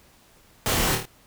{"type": "noise with echo", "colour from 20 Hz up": "pink", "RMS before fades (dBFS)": -24, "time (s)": [0.66, 0.95], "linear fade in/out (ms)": 0, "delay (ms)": 26, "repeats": 4, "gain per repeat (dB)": -4, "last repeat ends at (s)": 1.054, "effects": ["pink hiss -56 dBFS RMS until 1.26 s"]}